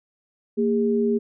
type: tone pair together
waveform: sine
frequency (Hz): 230 / 407.5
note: A#3 / G#4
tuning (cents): -23 / -33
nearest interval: minor seventh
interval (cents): 990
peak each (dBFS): -21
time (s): 0.57-1.19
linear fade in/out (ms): 20
effects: none